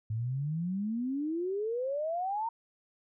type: exponential sweep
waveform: sine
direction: up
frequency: 106 to 932.3 Hz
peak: -30 dBFS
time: 0.1-2.49 s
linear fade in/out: 5 ms
effects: none